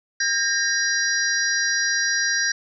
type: tone cluster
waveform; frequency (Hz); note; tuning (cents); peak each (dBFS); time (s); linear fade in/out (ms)
sine; 1607 / 1842 / 4020 / 4797 / 5700; G6 / A#6 / B7 / D8 / F8; +43 / -21 / +30 / +36 / +34; -23 / -26 / -32 / -27 / -25; 0.2-2.52; 5
effects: none